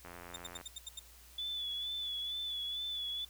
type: click train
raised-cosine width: 0.5 ms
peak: -33 dBFS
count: 50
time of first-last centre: 0.05-0.612 s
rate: 87.2 Hz
type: tone bursts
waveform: 25% pulse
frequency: 3634 Hz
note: A#7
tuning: 45 cents flat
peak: -37 dBFS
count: 7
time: 0.34-0.994 s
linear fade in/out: 5 ms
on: 24 ms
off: 81 ms
type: tone with vibrato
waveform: sine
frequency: 3449 Hz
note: A7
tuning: 35 cents flat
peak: -36 dBFS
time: 1.38-3.25 s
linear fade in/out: 5 ms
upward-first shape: sine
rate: 2.2 Hz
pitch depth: 41 cents each way
effects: added 60 Hz sine -59 dBFS peak until 3.29 s + white hiss -59 dBFS RMS until 3.29 s